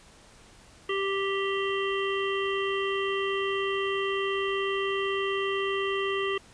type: harmonic tone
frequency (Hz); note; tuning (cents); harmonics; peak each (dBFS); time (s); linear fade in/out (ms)
392; G4; 0; 1 / 3 / 5 / 7 / 8; -28 / -33 / -35 / -36 / -37; 0.89-6.38; 5
effects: pink hiss -54 dBFS RMS until 6.53 s + resampled to 22050 Hz